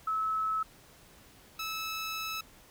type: tone pair in turn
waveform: sine / 15% pulse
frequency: 1298 / 1303.9 Hz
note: E6 / E6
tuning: -27 / -19 cents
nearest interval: unison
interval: 8 cents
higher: second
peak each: -28 dBFS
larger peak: neither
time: 0.07-0.63 / 1.59-2.41 s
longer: second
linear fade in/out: 5 ms
effects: pink hiss -57 dBFS RMS until 2.7 s